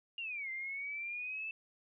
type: exponential two-way sweep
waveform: sine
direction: down then up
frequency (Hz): 2843 to 2074 to 2650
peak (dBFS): -38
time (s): 0.18-1.51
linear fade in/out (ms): 2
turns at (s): 0.5
effects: none